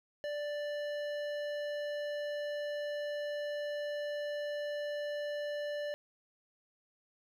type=tone with hard clipping; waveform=sine; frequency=587.3 Hz; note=D5; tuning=in tune; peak=-37 dBFS; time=0.24-5.94 s; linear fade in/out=0 ms; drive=13 dB; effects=none